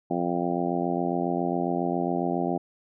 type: harmonic tone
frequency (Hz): 87.31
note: F2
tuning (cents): 0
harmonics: 2 / 3 / 4 / 5 / 6 / 7 / 8 / 9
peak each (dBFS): -31 / -30 / -30 / -36 / -39 / -35 / -32 / -33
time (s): 0.1-2.58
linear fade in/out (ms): 10
effects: none